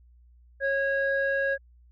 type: tone pair together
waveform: sine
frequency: 549 / 1645.1 Hz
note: C#5 / G#6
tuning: -17 / -17 cents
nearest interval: octave + perfect fifth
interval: 1900 cents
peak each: -25 dBFS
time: 0.6-1.58 s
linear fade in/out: 50 ms
effects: tanh soft clip ceiling -18 dBFS + added 60 Hz sine -53 dBFS peak until 1.91 s